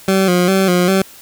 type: tone with vibrato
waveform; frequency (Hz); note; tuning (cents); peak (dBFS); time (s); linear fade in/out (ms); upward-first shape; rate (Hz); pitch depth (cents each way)
20% pulse; 185; F#3; 0; -6; 0.08-1.02; 2; square; 2.5; 63
effects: white hiss -40 dBFS RMS until 1.21 s